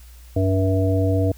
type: harmonic tone with a mistuned harmonic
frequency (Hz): 95.8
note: G2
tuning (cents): -39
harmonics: 1 / 3 / 5 / 7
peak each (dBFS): -18 / -23 / -25 / -26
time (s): 0.36-1.32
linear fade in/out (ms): 5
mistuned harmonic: 7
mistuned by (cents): -41
effects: added 60 Hz sine -41 dBFS peak until 1.37 s + white hiss -52 dBFS RMS until 1.37 s